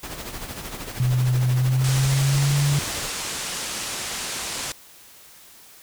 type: noise with tremolo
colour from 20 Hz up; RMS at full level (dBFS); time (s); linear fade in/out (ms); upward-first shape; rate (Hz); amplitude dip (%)
pink; -32; 0.03-3.1; 2; sine; 13; 55
type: tone with pitch glide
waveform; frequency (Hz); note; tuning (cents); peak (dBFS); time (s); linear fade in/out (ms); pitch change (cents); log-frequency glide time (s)
sine; 126 to 143.07; B2 to D3; +35 to -45; -17; 1-2.79; 2; +220; 1.52-2.63
type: low-pass noise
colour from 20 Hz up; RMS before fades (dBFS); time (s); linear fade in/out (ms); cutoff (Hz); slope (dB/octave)
white; -30; 1.84-4.72; 2; 9100; 24
effects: white hiss -48 dBFS RMS until 5.82 s